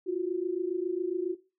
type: tone pair together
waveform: sine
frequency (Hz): 342.7 / 370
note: F4 / F#4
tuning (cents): -33 / 0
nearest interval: minor second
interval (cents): 133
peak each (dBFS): -32 / -29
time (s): 0.06-1.35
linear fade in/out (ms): 20
effects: noise-tail reverb RT60 0.3 s tail -17 dB re dry